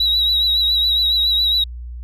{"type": "tone with vibrato", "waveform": "sine", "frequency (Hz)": 3878, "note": "B7", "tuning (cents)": -32, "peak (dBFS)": -12, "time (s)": [0, 1.64], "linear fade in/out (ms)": 5, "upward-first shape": "triangle", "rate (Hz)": 7.2, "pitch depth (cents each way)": 50, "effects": ["tanh soft clip ceiling -11 dBFS", "added 60 Hz sine -28 dBFS peak until 2.03 s"]}